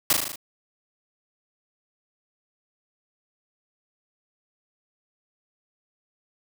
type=noise with echo; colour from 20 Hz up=white; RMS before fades=-19 dBFS; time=0.1-0.13 s; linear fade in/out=2 ms; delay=38 ms; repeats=6; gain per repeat=-3 dB; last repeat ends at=0.358 s; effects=none